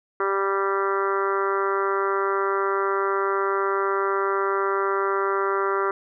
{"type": "harmonic tone", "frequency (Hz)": 196, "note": "G3", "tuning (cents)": 0, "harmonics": [2, 3, 4, 5, 6, 7, 8, 9, 10], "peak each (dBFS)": [-24, -34, -36, -30, -27, -28, -36, -40, -39], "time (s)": [0.2, 5.91], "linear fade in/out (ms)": 2, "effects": []}